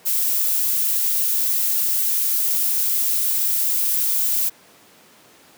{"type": "noise", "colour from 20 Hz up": "violet", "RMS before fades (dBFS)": -20, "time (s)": [0.05, 4.5], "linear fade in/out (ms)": 20, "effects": ["pink hiss -50 dBFS RMS until 5.57 s", "high-pass 200 Hz 12 dB/octave"]}